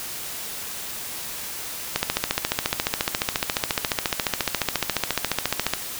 click train, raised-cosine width 0.2 ms, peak -3 dBFS, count 55, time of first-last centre 1.96-5.736 s, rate 14.3 Hz, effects white hiss -33 dBFS RMS until 5.99 s

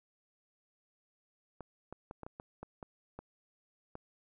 clicks, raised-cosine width 1 ms, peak -30 dBFS, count 10, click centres 1.607 / 1.926 / 2.111 / 2.233 / 2.265 / 2.399 / 2.63 / 2.828 / 3.19 / 3.954 s, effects none

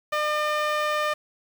sawtooth tone with band-pass filter, 603 Hz, D5, 46 cents sharp, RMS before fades -25 dBFS, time 0.12-1.14 s, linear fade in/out 10 ms, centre 1500 Hz, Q 0.87, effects 7-bit

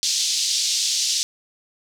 white band-pass noise, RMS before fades -22 dBFS, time 0.03-1.23 s, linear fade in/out 0 ms, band 3600 to 6400 Hz, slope 24 dB/octave, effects none

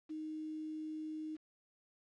sine tone with quantisation, 311.1 Hz, D#4, in tune, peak -40 dBFS, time 0.09-1.37 s, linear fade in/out 20 ms, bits 10, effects low-pass 4000 Hz 12 dB/octave

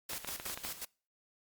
white noise with tremolo, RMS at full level -40 dBFS, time 0.09-0.85 s, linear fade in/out 5 ms, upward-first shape square, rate 5.5 Hz, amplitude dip 70%
clicks, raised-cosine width 0.3 ms, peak -24 dBFS, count 8, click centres 0.133 / 0.247 / 0.289 / 0.399 / 0.463 / 0.499 / 0.575 / 0.649 s
effects noise-tail reverb RT60 0.4 s tail -26 dB re dry + Opus 48 kbps

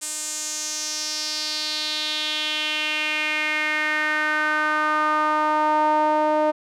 sawtooth tone with band-pass filter sweep, 305.5 Hz, D#4, 32 cents flat, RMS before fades -23 dBFS, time 0.01-6.52 s, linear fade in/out 20 ms, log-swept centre 8100 to 720 Hz, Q 3.7, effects none

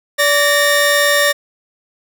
sawtooth tone pair together, 578 / 1836.6 Hz, D5 / A#6, -28 / -26 cents, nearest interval octave + minor sixth, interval 2002 cents, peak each -10 dBFS, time 0.18-1.33 s, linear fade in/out 20 ms, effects none

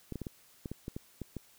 clicks, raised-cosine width 3 ms, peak -25 dBFS, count 10, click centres 0.123 / 0.157 / 0.217 / 0.268 / 0.658 / 0.716 / 0.881 / 0.965 / 1.217 / 1.367 s, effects white hiss -62 dBFS RMS until 1.58 s

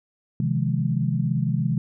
sine chord, F minor seventh, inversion second, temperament just, 130.96 / 157.15 / 174.61 / 209.5 Hz, C3 / Eb3 / F3 / Ab3, +2 / +18 / 0 / +15 cents, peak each -24 / -25 / -28 / -28 dBFS, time 0.4-1.78 s, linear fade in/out 2 ms, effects none

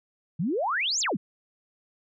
sine exponential two-way sweep, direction up then down, 145.1 to 7620 to 145.1 Hz, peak -24 dBFS, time 0.39-1.17 s, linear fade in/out 10 ms, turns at 1 s, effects none

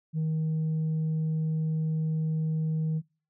sine tone, 157.9 Hz, D#3, 26 cents sharp, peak -23 dBFS, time 0.13-3.02 s, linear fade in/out 50 ms, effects noise-tail reverb RT60 0.4 s tail -26 dB re dry + tanh soft clip ceiling -24 dBFS

